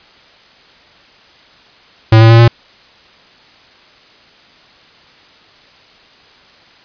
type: tone with pitch steps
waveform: square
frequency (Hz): 111.2 / 113.14 / 115.12 / 117.13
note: A2 / A2 / A#2 / A#2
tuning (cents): +19 / +49 / -21 / +9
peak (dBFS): -3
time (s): 2.12-2.48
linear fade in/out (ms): 5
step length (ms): 90
effects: white hiss -44 dBFS RMS until 6.84 s + resampled to 11025 Hz